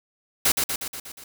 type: noise with echo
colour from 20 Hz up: white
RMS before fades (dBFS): -19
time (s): 0.45-0.52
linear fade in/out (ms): 5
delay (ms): 120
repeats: 6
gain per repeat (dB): -4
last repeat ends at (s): 1.24
effects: none